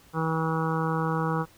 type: harmonic tone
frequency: 161.1 Hz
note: E3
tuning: 39 cents flat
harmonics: 1 / 2 / 3 / 5 / 6 / 7 / 8 / 9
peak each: -27 / -34 / -32 / -35 / -35 / -34 / -35 / -38 dBFS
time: 0.13-1.46 s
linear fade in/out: 50 ms
effects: pink hiss -56 dBFS RMS until 1.57 s